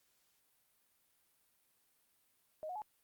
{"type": "tone with pitch steps", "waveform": "sine", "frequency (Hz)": [622.3, 727.3, 850.1], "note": ["D#5", "F#5", "G#5"], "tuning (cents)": [0, -30, 40], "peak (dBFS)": -40, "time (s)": [2.63, 2.819], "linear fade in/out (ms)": 0, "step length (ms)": 63, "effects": ["white hiss -75 dBFS RMS until 3.03 s", "Opus 48 kbps"]}